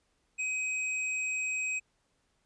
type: tone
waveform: square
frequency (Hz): 2525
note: D#7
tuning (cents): +25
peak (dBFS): -31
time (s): 0.38-1.8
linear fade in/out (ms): 20
effects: pink hiss -74 dBFS RMS until 2.45 s + resampled to 22050 Hz